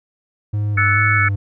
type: tone with vibrato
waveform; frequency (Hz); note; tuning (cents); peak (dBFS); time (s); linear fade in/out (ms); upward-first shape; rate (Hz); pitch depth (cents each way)
triangle; 102; G#2; -31; -15; 0.53-1.36; 10; square; 2.3; 38
type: chord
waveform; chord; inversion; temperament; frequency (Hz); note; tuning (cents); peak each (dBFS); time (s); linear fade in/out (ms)
sine; F# minor seventh; third; equal with one note detuned; 1318.5 / 1480 / 1735.8 / 2217; E6 / F#6 / A6 / C#7; 0 / 0 / -24 / 0; -20 / -21 / -20 / -17; 0.77-1.29; 10
effects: none